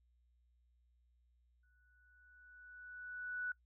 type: tone with exponential growth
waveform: sine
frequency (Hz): 1480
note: F#6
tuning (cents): 0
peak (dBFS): -36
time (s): 1.63-3.52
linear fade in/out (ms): 5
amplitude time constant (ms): 410
effects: noise-tail reverb RT60 0.1 s tail -21 dB re dry + added 60 Hz sine -70 dBFS peak until 3.65 s